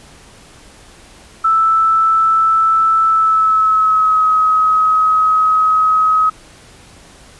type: tone with pitch glide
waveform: sine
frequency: 1318.5 to 1271.4 Hz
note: E6 to D#6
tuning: 0 to +37 cents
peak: -9 dBFS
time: 1.44-6.3 s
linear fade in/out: 10 ms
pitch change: -63 cents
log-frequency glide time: 3.07-4.25 s
effects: pink hiss -42 dBFS RMS until 7.39 s + resampled to 24000 Hz